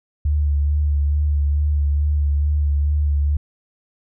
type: tone with vibrato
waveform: sine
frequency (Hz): 73.1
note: D2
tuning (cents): -7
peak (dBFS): -15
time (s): 0.25-3.37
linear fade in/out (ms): 5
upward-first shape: sine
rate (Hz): 2.3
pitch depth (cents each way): 30
effects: none